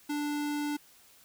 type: tone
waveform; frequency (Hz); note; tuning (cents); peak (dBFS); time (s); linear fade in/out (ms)
square; 293.7; D4; 0; -31; 0.09-0.77; 10
effects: white hiss -59 dBFS RMS until 1.24 s